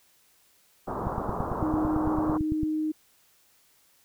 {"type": "low-pass noise", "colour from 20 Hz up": "white", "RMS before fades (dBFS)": -32, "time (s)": [0.87, 2.38], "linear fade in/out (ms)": 10, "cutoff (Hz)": 1200, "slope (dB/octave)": 48}
{"type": "click train", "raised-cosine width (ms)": 5, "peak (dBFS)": -18, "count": 15, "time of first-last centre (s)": [1.07, 2.632], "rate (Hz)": 8.96}
{"type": "tone", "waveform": "sine", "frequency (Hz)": 310, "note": "D#4", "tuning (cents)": -6, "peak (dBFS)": -25, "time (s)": [1.62, 2.92], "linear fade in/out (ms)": 10}
{"effects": ["white hiss -63 dBFS RMS until 4.04 s"]}